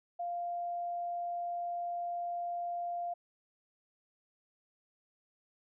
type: tone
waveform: sine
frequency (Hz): 697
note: F5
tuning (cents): -4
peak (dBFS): -34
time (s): 0.19-3.14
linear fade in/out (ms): 10
effects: none